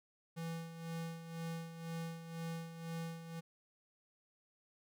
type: tone with tremolo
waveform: square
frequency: 165.4 Hz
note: E3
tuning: 6 cents sharp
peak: -40 dBFS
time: 0.36-3.41 s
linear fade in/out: 20 ms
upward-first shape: sine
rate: 2 Hz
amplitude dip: 65%
effects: none